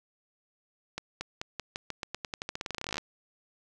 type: accelerating click train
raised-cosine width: 0.2 ms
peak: -17 dBFS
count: 28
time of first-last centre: 0.98-2.981 s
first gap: 230 ms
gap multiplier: 0.89
effects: none